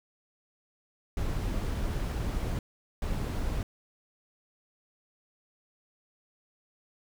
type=noise bursts at uneven times; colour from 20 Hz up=brown; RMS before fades=-31 dBFS; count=2; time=1.17-2.59 / 3.02-3.63 s; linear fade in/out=2 ms; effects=none